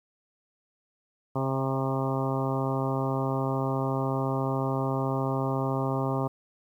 harmonic tone with a mistuned harmonic, 133.9 Hz, C3, 40 cents sharp, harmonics 1 / 2 / 3 / 4 / 5 / 6 / 7 / 8 / 9, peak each -29 / -32 / -34 / -35 / -36 / -37 / -37 / -38 / -39 dBFS, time 1.35-6.28 s, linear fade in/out 10 ms, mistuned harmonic 5, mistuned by -16 cents, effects 10-bit

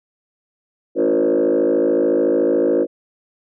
sine tone with frequency modulation, 415.3 Hz, G#4, in tune, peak -12 dBFS, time 0.95-2.87 s, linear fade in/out 50 ms, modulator 53.8 Hz, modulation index 2.5, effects tanh soft clip ceiling -10 dBFS

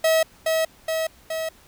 45% pulse tone with echo, 643 Hz, E5, 43 cents flat, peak -16 dBFS, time 0.04-0.23 s, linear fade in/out 5 ms, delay 420 ms, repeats 3, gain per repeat -3 dB, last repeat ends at 1.49 s, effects pink hiss -53 dBFS RMS until 1.67 s

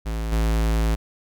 square tone with level steps, 55 Hz, A1, in tune, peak -25 / -19 dBFS, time 0.05-0.96 s, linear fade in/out 20 ms, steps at 0.32 s, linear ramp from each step 5 ms, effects none

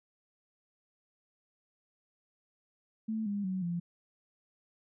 sine tone with pitch steps, 220 / 202.9 / 187.15 / 172.61 Hz, A3 / G#3 / F#3 / F3, 0 / -40 / +20 / -20 cents, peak -31 dBFS, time 3.08-3.8 s, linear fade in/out 10 ms, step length 180 ms, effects none

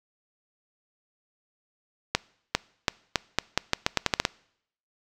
accelerating click train, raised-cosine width 0.2 ms, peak -3 dBFS, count 13, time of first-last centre 2.15-4.251 s, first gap 400 ms, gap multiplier 0.83, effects noise-tail reverb RT60 0.7 s tail -24 dB re dry

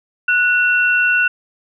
sine tone pair together, 1471.1 / 2720 Hz, F#6 / F7, -10 / -46 cents, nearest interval major seventh, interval 1064 cents, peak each -13 / -17 dBFS, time 0.28-1.28 s, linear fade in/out 5 ms, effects none

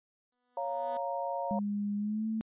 10% pulse tone with exponential growth, 246.9 Hz, B3, in tune, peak -36 dBFS, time 0.32-0.97 s, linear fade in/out 2 ms, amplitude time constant 140 ms
sine chord, Bb minor, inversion first, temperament equal, 554.4 / 698.5 / 932.3 Hz, Db5 / F5 / Bb5, 0 / 0 / 0 cents, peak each -36 dBFS, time 0.57-1.59 s, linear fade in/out 2 ms
sine tone with pitch glide, 204.7 to 220.7 Hz, G#3 to A3, -25 to +5 cents, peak -30 dBFS, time 1.51-2.41 s, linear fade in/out 0 ms, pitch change +130 cents, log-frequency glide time 1.97-2.27 s
effects resampled to 8000 Hz

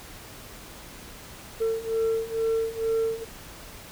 sine beating tone pair, 448.7 / 450.9 Hz, A4 / A4, +34 / +42 cents, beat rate 2.2 Hz, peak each -26 / -24 dBFS, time 1.6-3.25 s, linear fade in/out 20 ms, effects tanh soft clip ceiling -20 dBFS + pink hiss -44 dBFS RMS until 3.91 s

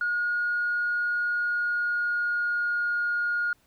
sine tone with pitch glide, 1438 to 1428.9 Hz, F#6 to F6, -50 to +39 cents, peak -23 dBFS, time 0.01-3.53 s, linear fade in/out 2 ms, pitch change -11 cents, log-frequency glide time 1.23-2.93 s, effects tanh soft clip ceiling -19 dBFS + pink hiss -65 dBFS RMS until 3.66 s

